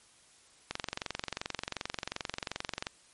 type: click train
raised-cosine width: 0.2 ms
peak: -16 dBFS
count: 50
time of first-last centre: 0.71-2.869 s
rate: 22.7 Hz
effects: white hiss -61 dBFS RMS until 3.13 s + MP3 48 kbps